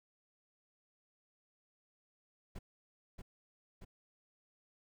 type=noise with echo; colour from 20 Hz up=brown; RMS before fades=-44 dBFS; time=2.55-2.59 s; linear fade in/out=10 ms; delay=630 ms; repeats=2; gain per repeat=-3 dB; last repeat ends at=3.85 s; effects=none